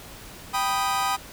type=chord; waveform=40% pulse; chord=G augmented; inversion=none; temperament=equal; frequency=784 / 987.8 / 1244.5 Hz; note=G5 / B5 / D#6; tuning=0 / 0 / 0 cents; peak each=-26 / -27 / -26 dBFS; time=0.53-1.17 s; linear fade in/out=20 ms; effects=pink hiss -43 dBFS RMS until 1.32 s